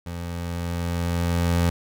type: tone with level ramp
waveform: 25% pulse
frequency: 86 Hz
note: F2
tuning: 26 cents flat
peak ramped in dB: -27 to -14 dBFS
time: 0.06-1.7 s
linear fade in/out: 5 ms
effects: none